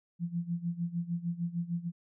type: tone with tremolo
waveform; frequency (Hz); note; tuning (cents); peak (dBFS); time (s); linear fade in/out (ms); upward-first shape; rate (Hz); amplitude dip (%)
sine; 171.5; F3; -31; -28; 0.19-1.92; 50; sine; 6.6; 85
effects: none